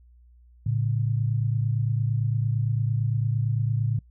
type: tone pair together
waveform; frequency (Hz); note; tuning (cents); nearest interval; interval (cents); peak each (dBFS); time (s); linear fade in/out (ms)
sine; 111.87 / 140.7; A2 / C#3; +29 / +26; major third; 397; -23 / -27; 0.66-3.99; 5
effects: noise-tail reverb RT60 0.1 s tail -25 dB re dry + added 60 Hz sine -51 dBFS peak until 4.1 s